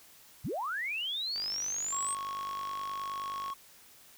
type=linear sweep; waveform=sine; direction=up; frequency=68.9 to 8410 Hz; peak=-32 dBFS; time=0.44-2.15 s; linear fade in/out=10 ms
type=click train; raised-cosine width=0.2 ms; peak=-27 dBFS; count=107; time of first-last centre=1.36-3.501 s; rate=49.5 Hz
type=tone; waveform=triangle; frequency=1100 Hz; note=C#6; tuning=14 cents flat; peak=-33 dBFS; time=1.92-3.54 s; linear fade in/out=10 ms
effects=white hiss -57 dBFS RMS until 4.17 s